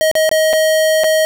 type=tone with dropouts; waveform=square; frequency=630 Hz; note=D#5; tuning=21 cents sharp; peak=-11 dBFS; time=0.01-1.25 s; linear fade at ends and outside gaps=0 ms; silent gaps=0.114-0.153 / 0.292-0.314 / 0.53-0.534 / 1.036-1.042 s; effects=none